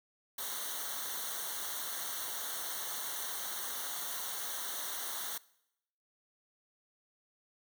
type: noise with comb filter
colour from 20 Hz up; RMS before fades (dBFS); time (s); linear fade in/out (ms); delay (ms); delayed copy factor
white; -39; 0.38-5.38; 5; 0.4; -1
effects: noise-tail reverb RT60 0.8 s tail -21 dB re dry